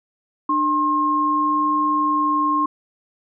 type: tone pair together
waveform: sine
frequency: 299.9 / 1068.7 Hz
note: D4 / C6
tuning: +36 / +36 cents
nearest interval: octave + minor seventh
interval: 2200 cents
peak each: -23 / -17 dBFS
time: 0.49-2.66 s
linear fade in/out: 5 ms
effects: none